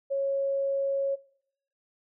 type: tone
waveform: sine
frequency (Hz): 550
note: C#5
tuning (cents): -14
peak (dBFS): -25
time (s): 0.1-1.16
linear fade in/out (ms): 20
effects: noise-tail reverb RT60 0.7 s tail -21 dB re dry